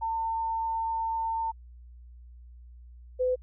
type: tone pair in turn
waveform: sine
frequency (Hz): 902 / 506.2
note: A5 / B4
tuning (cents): +43 / +43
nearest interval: minor seventh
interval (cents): 1000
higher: first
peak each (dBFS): -27 / -23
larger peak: second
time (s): 0.01-1.52 / 3.19-3.36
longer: first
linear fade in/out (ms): 20
effects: added 60 Hz sine -46 dBFS peak until 3.42 s